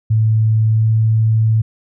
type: tone with pitch glide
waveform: sine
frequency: 110 to 110.83 Hz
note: A2 to A2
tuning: 0 to +13 cents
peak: -10 dBFS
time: 0.1-1.62 s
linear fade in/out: 10 ms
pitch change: +13 cents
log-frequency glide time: 0.69-0.88 s
effects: none